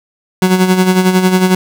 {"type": "tone with tremolo", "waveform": "30% pulse", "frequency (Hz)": 185, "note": "F#3", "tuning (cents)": 0, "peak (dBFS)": -3, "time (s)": [0.42, 1.55], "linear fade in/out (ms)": 2, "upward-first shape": "sine", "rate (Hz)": 11, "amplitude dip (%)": 60, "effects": []}